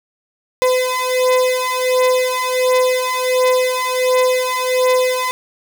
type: beating tone pair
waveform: 35% pulse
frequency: 507 / 508.4 Hz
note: B4 / C5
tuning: +45 / -50 cents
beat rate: 1.4 Hz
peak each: -15 dBFS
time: 0.62-5.31 s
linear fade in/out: 0 ms
effects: none